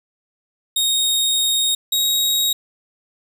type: tone pair in turn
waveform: sawtooth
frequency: 3729 / 3788 Hz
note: A#7 / A#7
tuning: 0 / +27 cents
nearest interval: unison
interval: 27 cents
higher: second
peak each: -13 dBFS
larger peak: neither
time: 0.76-1.75 / 1.92-2.53 s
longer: first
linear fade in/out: 5 ms
effects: 8-bit